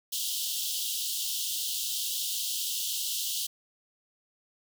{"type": "high-pass noise", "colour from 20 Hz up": "pink", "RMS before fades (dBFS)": -32, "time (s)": [0.12, 3.47], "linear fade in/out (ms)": 10, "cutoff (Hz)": 2900, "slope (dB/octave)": 96, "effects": []}